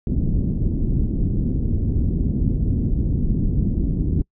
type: low-pass noise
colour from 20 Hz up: pink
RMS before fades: -20 dBFS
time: 0.07-4.22 s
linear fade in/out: 2 ms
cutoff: 280 Hz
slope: 24 dB/octave
effects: noise-tail reverb RT60 0.1 s tail -26 dB re dry